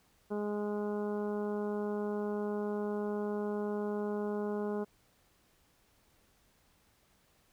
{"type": "harmonic tone", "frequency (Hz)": 207.7, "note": "G#3", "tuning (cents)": 0, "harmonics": [1, 2, 3, 4, 5, 6, 7], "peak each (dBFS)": [-36, -35, -44, -46, -49, -53, -53], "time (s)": [0.3, 4.85], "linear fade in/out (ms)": 20, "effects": ["pink hiss -69 dBFS RMS until 7.52 s"]}